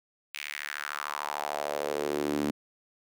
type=tone with high-pass filter sweep; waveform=sawtooth; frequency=73.42 Hz; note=D2; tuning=in tune; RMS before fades=-33 dBFS; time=0.34-2.51 s; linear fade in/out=5 ms; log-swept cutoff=2500 to 250 Hz; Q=3.2; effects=none